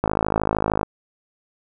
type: click train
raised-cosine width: 1 ms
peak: -5 dBFS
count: 43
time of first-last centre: 0.04-0.831 s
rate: 53.1 Hz
effects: none